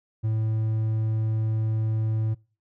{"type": "tone", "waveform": "triangle", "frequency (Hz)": 110, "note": "A2", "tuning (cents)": 0, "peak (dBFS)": -20, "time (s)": [0.23, 2.35], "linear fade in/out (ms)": 20, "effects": ["noise-tail reverb RT60 0.4 s tail -26 dB re dry"]}